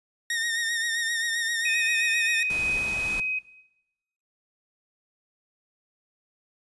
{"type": "tone with vibrato", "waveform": "sawtooth", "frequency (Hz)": 1846, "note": "A#6", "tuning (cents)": -17, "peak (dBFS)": -22, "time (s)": [0.3, 2.43], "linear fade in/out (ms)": 2, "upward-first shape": "sine", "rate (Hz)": 7.6, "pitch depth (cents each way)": 43}
{"type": "tone with pitch glide", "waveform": "sine", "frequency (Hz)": [2508, 2523], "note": ["D#7", "D#7"], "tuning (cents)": [13, 23], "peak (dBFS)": -24, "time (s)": [1.65, 3.39], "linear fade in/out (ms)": 5, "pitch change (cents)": 10, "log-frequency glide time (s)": [2.43, 3.05]}
{"type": "noise", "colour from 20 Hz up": "pink", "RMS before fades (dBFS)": -37, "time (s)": [2.5, 3.2], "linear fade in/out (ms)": 2}
{"effects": ["noise-tail reverb RT60 0.9 s tail -18 dB re dry", "resampled to 24000 Hz"]}